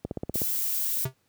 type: click train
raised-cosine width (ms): 2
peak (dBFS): -17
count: 7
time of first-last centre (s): 0.05-0.418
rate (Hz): 16.3
type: noise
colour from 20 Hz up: violet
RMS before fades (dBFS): -28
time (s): 0.34-1.05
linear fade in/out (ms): 5
type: tone with exponential decay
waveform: square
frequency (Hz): 130.81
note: C3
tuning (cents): 0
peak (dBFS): -25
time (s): 1.05-1.14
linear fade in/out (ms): 5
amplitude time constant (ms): 18
effects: pink hiss -70 dBFS RMS until 1.28 s + high-pass 60 Hz 12 dB/octave